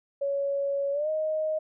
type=tone with pitch glide; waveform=sine; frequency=559 to 623.8 Hz; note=C#5 to D#5; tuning=+14 to +4 cents; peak=-25 dBFS; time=0.21-1.59 s; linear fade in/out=10 ms; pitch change=+190 cents; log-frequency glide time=0.92-1.09 s; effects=none